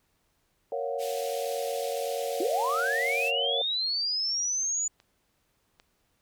sine chord, Gb major seventh, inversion first, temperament equal, 466.2 / 554.4 / 698.5 / 740 Hz, Bb4 / Db5 / F5 / Gb5, 0 / 0 / 0 / 0 cents, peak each -33 / -32 / -37 / -38 dBFS, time 0.72-3.62 s, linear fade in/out 2 ms
pink band-pass noise, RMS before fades -42 dBFS, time 0.98-3.32 s, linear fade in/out 50 ms, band 2400 to 16000 Hz, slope 24 dB/octave
sine linear sweep, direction up, 306.9 to 6980 Hz, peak -26 dBFS, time 2.4-4.88 s, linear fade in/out 5 ms
clicks, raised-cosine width 0.2 ms, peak -37 / -34 dBFS, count 2, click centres 5.001 / 5.799 s
effects pink hiss -72 dBFS RMS until 6.21 s

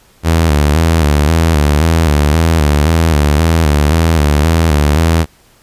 sawtooth tone with vibrato, 77.78 Hz, D#2, in tune, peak -4 dBFS, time 0.23-5.26 s, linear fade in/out 50 ms, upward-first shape square, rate 1.9 Hz, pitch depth 93 cents each way, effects pink hiss -48 dBFS RMS until 5.62 s + resampled to 32000 Hz

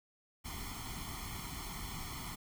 pink noise with comb filter, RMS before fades -43 dBFS, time 0.44-2.36 s, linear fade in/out 20 ms, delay 0.93 ms, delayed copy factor +0.9, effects none

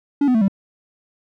triangle tone with pitch steps, 285.4 / 251.3 / 221.3 / 194.93 Hz, D4 / B3 / A3 / G3, -49 / +30 / +10 / -9 cents, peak -11 dBFS, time 0.21-0.482 s, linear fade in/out 5 ms, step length 68 ms, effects none

